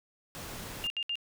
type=noise; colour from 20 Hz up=pink; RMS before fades=-42 dBFS; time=0.35-0.87 s; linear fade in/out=0 ms
type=tone bursts; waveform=sine; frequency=2807 Hz; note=F7; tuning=8 cents sharp; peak=-30 dBFS; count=3; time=0.84-1.155 s; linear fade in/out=0 ms; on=61 ms; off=66 ms
effects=none